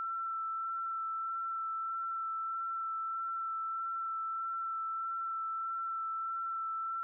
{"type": "tone with vibrato", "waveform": "sine", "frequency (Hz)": 1336, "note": "E6", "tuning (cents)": 23, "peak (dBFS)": -34, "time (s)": [0, 7.03], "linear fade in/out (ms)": 0, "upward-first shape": "sine", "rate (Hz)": 1.6, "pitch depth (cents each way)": 12, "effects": []}